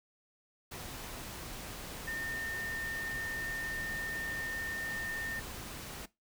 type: tone in noise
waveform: sine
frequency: 1816 Hz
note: A#6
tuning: 46 cents flat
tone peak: -36 dBFS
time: 2.07-5.4 s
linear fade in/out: 10 ms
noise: pink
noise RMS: -44 dBFS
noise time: 0.71-6.06 s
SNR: +5 dB
effects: noise-tail reverb RT60 0.2 s tail -19 dB re dry